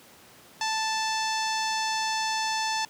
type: tone with low-pass filter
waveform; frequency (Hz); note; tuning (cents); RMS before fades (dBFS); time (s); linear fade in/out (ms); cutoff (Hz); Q
sawtooth; 880; A5; 0; -28; 0.61-2.85; 2; 5800; 2.9
effects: pink hiss -52 dBFS RMS until 2.89 s + high-pass 150 Hz 12 dB/octave